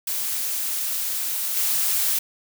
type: noise with level steps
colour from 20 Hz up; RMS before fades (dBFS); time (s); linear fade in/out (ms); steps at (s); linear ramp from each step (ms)
blue; -26 / -22; 0.07-2.19; 5; 1.56; 10
effects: none